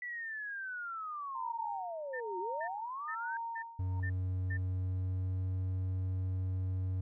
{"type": "linear two-way sweep", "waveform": "sine", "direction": "down then up", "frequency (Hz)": [1975.5, 349.2, 1601], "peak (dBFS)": -38, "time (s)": [0.02, 3.37], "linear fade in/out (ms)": 2, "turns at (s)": 2.39}
{"type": "tone with tremolo", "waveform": "sine", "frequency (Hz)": 923, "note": "A#5", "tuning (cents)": -17, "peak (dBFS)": -36, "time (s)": [1.35, 4], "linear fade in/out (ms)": 2, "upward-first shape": "sine", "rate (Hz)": 1.1, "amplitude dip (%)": 90}
{"type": "tone bursts", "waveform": "sine", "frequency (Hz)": 1795, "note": "A6", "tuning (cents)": 34, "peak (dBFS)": -39, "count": 6, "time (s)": [2.13, 4.574], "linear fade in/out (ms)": 10, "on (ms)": 74, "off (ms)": 400}
{"type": "tone with pitch glide", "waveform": "triangle", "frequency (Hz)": [92.4, 93.1], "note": ["F#2", "F#2"], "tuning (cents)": [-2, 11], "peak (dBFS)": -30, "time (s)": [3.79, 7.01], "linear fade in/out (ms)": 5, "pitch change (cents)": 13, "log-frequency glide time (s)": [4.72, 5.47]}
{"effects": []}